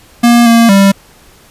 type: tone with pitch steps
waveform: square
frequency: 237.2 / 231.6 / 196.7 Hz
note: A#3 / A#3 / G3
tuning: +30 / -11 / +6 cents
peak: -4 dBFS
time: 0.23-0.92 s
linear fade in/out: 10 ms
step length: 230 ms
effects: pink hiss -42 dBFS RMS until 1.5 s + resampled to 32000 Hz